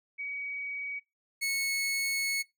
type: tone pair in turn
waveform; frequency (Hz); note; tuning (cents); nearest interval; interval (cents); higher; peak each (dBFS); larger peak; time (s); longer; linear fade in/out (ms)
sine / sawtooth; 2262 / 2199; C#7 / C#7; +34 / -14; unison; 48; first; -34 / -25; second; 0.18-1 / 1.41-2.43; second; 20
effects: noise-tail reverb RT60 0.2 s tail -21 dB re dry